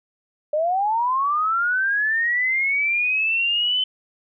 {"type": "linear sweep", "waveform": "sine", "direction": "up", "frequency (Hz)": [587.3, 3057], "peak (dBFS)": -18, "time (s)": [0.53, 3.84], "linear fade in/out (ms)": 5, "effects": []}